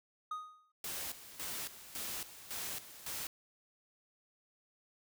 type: tone with exponential decay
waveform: triangle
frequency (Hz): 1244.5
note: D#6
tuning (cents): 0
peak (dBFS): -33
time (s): 0.31-0.72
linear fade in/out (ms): 5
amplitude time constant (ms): 88
type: noise with tremolo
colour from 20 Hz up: white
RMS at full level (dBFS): -41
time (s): 0.84-3.27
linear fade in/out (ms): 2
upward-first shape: square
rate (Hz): 1.8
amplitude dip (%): 75
effects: none